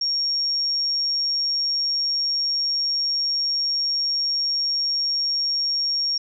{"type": "tone", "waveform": "sine", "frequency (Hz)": 5550, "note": "F8", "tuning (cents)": -12, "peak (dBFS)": -20, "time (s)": [0.01, 6.18], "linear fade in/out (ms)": 5, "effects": []}